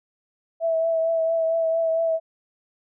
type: tone with vibrato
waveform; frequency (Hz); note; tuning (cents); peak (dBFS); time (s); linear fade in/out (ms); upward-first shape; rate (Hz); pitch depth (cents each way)
sine; 655; E5; -11; -19; 0.6-2.2; 50; triangle; 4.4; 26
effects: none